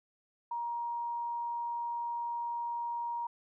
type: tone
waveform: sine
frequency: 944 Hz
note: A#5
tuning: 22 cents sharp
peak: -33 dBFS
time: 0.51-3.27 s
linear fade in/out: 5 ms
effects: none